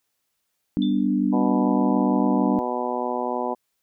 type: chord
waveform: sine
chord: G major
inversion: none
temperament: equal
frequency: 196 / 246.9 / 293.7 Hz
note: G3 / B3 / D4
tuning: 0 / 0 / 0 cents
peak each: -23 dBFS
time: 0.77-2.59 s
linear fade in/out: 0 ms
type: tone with exponential decay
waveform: sine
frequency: 3531 Hz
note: A7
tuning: 5 cents sharp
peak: -30 dBFS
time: 0.82-1.07 s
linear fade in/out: 1 ms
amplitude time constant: 53 ms
type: harmonic tone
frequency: 123.47 Hz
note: B2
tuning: in tune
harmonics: 2 / 3 / 4 / 5 / 6 / 7 / 8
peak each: -31 / -31 / -31 / -31 / -31 / -31 / -31 dBFS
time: 1.32-3.55 s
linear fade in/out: 20 ms
effects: white hiss -75 dBFS RMS until 3.82 s